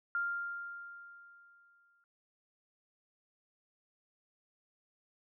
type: tone with exponential decay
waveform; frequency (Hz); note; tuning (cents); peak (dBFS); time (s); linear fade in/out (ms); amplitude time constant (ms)
sine; 1396.9; F6; 0; -30; 0.15-2.04; 1; 410
effects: none